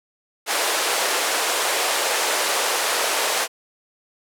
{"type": "band-pass noise", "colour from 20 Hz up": "pink", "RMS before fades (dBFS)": -22, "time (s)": [0.46, 3.48], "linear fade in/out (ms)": 50, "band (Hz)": [450, 12000], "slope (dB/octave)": 24, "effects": []}